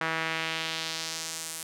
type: tone with band-pass filter sweep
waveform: sawtooth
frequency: 161.7 Hz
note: E3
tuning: 33 cents flat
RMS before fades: -33 dBFS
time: 0.01-1.63 s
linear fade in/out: 2 ms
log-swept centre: 1600 to 9800 Hz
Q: 1.4
effects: none